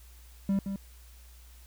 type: tone with echo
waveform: triangle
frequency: 196.3 Hz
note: G3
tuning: 3 cents sharp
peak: -22 dBFS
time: 0.49-0.59 s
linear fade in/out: 2 ms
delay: 170 ms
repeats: 1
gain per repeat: -7 dB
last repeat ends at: 0.76 s
effects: added 60 Hz sine -50 dBFS peak until 1.66 s + white hiss -59 dBFS RMS until 1.66 s